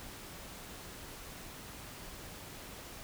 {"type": "silence", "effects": ["pink hiss -48 dBFS RMS until 3.03 s"]}